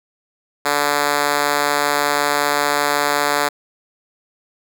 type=tone with high-pass filter; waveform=5% pulse; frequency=145.3 Hz; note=D3; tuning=18 cents flat; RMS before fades=-18 dBFS; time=0.65-3.49 s; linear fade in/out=10 ms; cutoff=410 Hz; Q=0.73; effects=none